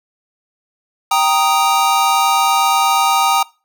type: chord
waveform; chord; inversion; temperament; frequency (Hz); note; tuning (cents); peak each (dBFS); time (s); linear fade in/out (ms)
square; Eb major; first; equal; 784 / 932.3 / 1244.5; G5 / Bb5 / Eb6; 0 / 0 / 0; -17; 1.11-3.43; 5
effects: noise-tail reverb RT60 0.3 s tail -22 dB re dry